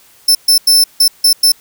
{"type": "tone bursts at uneven times", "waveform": "sawtooth", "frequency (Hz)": 5300, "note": "E8", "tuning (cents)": 9, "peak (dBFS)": -3, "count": 6, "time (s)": [[0.28, 0.35], [0.48, 0.58], [0.67, 0.84], [1, 1.08], [1.24, 1.33], [1.43, 1.52]], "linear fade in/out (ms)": 5, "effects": ["white hiss -46 dBFS RMS until 1.6 s"]}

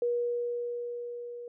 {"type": "tone with level ramp", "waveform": "sine", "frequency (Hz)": 480, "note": "B4", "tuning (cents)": -49, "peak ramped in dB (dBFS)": [-25, -39], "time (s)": [0.02, 1.48], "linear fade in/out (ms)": 2, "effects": []}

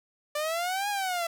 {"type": "exponential two-way sweep", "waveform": "sawtooth", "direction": "up then down", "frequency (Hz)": [587.3, 830.6, 664], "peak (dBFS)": -24, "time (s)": [0.35, 1.27], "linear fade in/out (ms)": 5, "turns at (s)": 0.89, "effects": []}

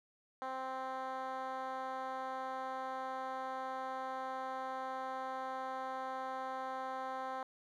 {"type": "tone with band-pass filter", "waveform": "10% pulse", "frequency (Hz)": 261.6, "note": "C4", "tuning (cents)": 0, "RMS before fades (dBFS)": -41, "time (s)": [0.42, 7.43], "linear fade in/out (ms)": 0, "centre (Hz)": 840, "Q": 1.4, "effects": []}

